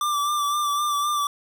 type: tone with vibrato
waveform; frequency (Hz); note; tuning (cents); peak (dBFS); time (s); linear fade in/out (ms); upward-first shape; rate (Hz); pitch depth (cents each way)
square; 1174.7; D6; 0; -22; 0.01-1.27; 2; sine; 3.9; 33
effects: none